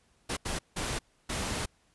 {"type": "noise bursts at uneven times", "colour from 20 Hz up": "pink", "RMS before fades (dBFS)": -33, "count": 4, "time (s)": [[0.29, 0.37], [0.45, 0.59], [0.76, 0.99], [1.29, 1.66]], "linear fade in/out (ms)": 10, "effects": ["pink hiss -68 dBFS RMS until 1.94 s", "resampled to 24000 Hz"]}